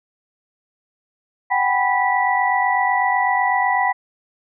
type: tone cluster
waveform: sine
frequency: 751 / 799 / 986 / 1960 Hz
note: F#5 / G5 / B5 / B6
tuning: +26 / +33 / -3 / -14 cents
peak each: -21 dBFS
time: 1.5-3.93 s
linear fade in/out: 20 ms
effects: none